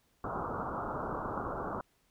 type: low-pass noise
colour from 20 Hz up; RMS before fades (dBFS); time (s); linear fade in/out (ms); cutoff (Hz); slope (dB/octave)
white; -37; 0.24-1.81; 2; 1400; 96
effects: pink hiss -72 dBFS RMS until 2.1 s